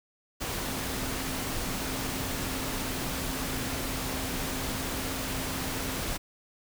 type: tone in noise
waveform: sine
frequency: 262.3 Hz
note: C4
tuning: 4 cents sharp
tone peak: -39 dBFS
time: 0.61-6.02 s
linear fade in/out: 20 ms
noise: pink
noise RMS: -33 dBFS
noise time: 0.4-6.18 s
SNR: -9 dB
effects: none